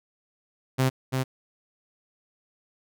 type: tone with echo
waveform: sawtooth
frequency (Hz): 130.81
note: C3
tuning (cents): 0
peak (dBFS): -16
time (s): 0.78-0.9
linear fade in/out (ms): 20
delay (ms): 340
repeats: 1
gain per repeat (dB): -4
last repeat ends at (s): 1.24
effects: none